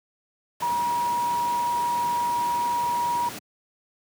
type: tone in noise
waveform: sine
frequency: 957 Hz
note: A#5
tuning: 45 cents sharp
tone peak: -22 dBFS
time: 0.62-3.29 s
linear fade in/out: 5 ms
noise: pink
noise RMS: -36 dBFS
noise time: 0.6-3.39 s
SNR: +11 dB
effects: high-pass 150 Hz 12 dB/octave